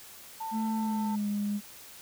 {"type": "tone", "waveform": "sine", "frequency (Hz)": 892, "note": "A5", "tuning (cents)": 23, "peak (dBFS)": -33, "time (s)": [0.4, 1.16], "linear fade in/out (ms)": 10}
{"type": "tone with pitch glide", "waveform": "sine", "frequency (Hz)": [220, 205.3], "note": ["A3", "G#3"], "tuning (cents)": [0, -20], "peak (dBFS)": -27, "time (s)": [0.51, 1.61], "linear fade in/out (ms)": 50, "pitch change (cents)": -120, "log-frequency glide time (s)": [0.76, 1.28]}
{"effects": ["tanh soft clip ceiling -23 dBFS", "white hiss -49 dBFS RMS until 2.01 s"]}